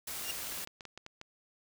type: noise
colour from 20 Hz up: white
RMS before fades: -40 dBFS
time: 0.07-0.65 s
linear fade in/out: 5 ms
type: tone with exponential growth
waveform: sawtooth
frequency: 2804 Hz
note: F7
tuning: 6 cents sharp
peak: -29 dBFS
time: 0.17-0.31 s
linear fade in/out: 2 ms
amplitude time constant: 29 ms
type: clicks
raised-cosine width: 0.2 ms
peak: -28 dBFS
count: 11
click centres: 0.3 / 0.388 / 0.471 / 0.524 / 0.575 / 0.674 / 0.808 / 0.853 / 0.976 / 1.064 / 1.214 s
effects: none